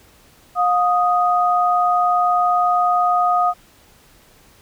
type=tone pair together; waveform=sine; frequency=714.8 / 1244.5 Hz; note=F5 / D#6; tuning=+40 / 0 cents; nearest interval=minor seventh; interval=960 cents; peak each=-16 / -17 dBFS; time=0.55-3.54 s; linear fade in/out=50 ms; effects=pink hiss -51 dBFS RMS until 4.61 s